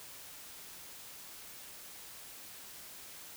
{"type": "silence", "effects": ["white hiss -50 dBFS RMS until 3.36 s"]}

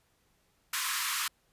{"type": "high-pass noise", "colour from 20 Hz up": "pink", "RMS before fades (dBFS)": -32, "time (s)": [0.73, 1.28], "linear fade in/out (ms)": 5, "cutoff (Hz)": 990, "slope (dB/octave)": 96, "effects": ["pink hiss -71 dBFS RMS until 1.52 s", "resampled to 32000 Hz"]}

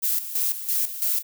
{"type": "noise with tremolo", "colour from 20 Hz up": "violet", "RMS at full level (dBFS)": -23, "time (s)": [0.02, 1.23], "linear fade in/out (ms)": 20, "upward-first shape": "square", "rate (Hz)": 3, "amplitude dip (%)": 70, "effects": []}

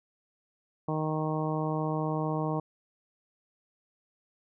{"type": "harmonic tone", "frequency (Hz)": 155.56, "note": "D#3", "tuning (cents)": 0, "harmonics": [1, 2, 3, 4, 5, 6, 7], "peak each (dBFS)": [-31, -34, -36, -37, -38, -39, -39], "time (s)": [0.88, 2.6], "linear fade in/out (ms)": 5, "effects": []}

